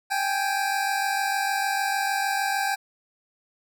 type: tone pair together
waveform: 25% pulse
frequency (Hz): 784 / 830.6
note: G5 / G#5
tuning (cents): 0 / 0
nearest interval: minor second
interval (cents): 100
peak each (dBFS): -21 / -25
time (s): 0.1-2.76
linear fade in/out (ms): 20
effects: none